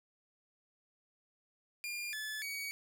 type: tone with pitch steps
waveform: sawtooth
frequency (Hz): 2407 / 1729 / 2255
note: D7 / A6 / C#7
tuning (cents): +42 / -31 / +29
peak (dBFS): -35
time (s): 1.84-2.71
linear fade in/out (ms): 0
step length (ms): 290
effects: none